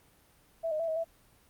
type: tone with pitch steps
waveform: sine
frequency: 658 / 617 / 663 / 637 / 661 Hz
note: E5 / D#5 / E5 / D#5 / E5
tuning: -3 / -15 / +10 / +41 / +5 cents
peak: -29 dBFS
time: 0.63-1.045 s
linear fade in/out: 20 ms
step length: 83 ms
effects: pink hiss -63 dBFS RMS until 1.49 s + Opus 32 kbps